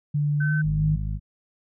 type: tone with pitch glide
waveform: sine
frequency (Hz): 146.83 to 152.71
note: D3 to D#3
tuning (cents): 0 to -32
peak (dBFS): -20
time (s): 0.14-0.96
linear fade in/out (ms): 10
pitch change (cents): +68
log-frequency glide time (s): 0.42-0.55
type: tone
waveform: sine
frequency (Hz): 1530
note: G6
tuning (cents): -42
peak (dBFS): -27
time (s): 0.4-0.62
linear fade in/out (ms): 10
type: harmonic tone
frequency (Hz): 51.91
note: G#1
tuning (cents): 0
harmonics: 1 / 2 / 3 / 4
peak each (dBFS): -27 / -31 / -33 / -41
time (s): 0.63-1.2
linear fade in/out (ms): 50
effects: none